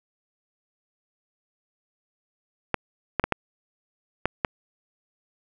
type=clicks; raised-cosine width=0.5 ms; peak=-6 dBFS; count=6; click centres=2.743 / 3.197 / 3.24 / 3.323 / 4.256 / 4.448 s; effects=none